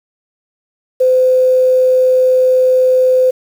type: tone with quantisation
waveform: sine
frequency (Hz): 512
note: C5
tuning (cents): -38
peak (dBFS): -7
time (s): 1-3.31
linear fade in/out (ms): 10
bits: 6
effects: none